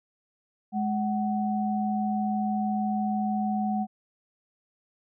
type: tone pair together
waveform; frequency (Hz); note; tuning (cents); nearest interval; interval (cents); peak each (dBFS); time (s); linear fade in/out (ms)
sine; 210 / 747.7; G#3 / F#5; +19 / +18; octave + minor seventh; 2199; -26 / -29; 0.72-3.87; 50
effects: none